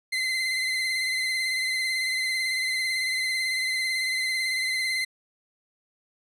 30% pulse tone with vibrato, 2058 Hz, C7, 29 cents flat, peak -22 dBFS, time 0.12-5.05 s, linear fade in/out 10 ms, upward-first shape triangle, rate 18 Hz, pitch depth 38 cents each way, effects low-pass 11000 Hz 12 dB/octave

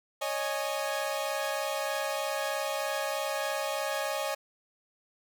sawtooth chord, C# suspended second, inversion none, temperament equal with one note detuned, 554.4 / 617.6 / 830.6 Hz, C#5 / D#5 / G#5, 0 / -13 / 0 cents, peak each -30 / -30 / -32 dBFS, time 0.21-4.35 s, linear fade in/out 10 ms, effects none

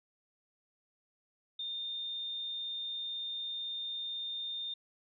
sine tone, 3629 Hz, A#7, 47 cents flat, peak -36 dBFS, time 1.59-4.74 s, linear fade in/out 5 ms, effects none

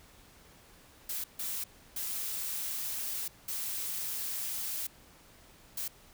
blue noise bursts at uneven times, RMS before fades -36 dBFS, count 5, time 1.09-1.24 / 1.39-1.64 / 1.96-3.28 / 3.48-4.87 / 5.77-5.88 s, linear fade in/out 5 ms, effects pink hiss -58 dBFS RMS until 6.13 s

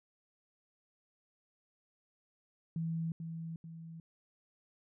sine tone with echo, 164 Hz, E3, 9 cents flat, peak -33 dBFS, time 2.76-3.12 s, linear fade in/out 2 ms, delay 440 ms, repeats 2, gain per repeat -6 dB, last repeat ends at 4 s, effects none

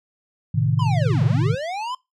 sine chord, A diminished, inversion none, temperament equal, 110 / 130.81 / 155.56 Hz, A2 / C3 / Eb3, 0 / 0 / 0 cents, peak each -21 dBFS, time 0.54-1.55 s, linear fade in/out 10 ms
square linear two-way sweep, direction down then up, 1046.5 to 105.7 to 1046.5 Hz, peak -26 dBFS, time 0.79-1.95 s, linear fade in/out 5 ms, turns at 1.25 s
effects noise-tail reverb RT60 0.2 s tail -21 dB re dry + low-pass 5000 Hz 12 dB/octave

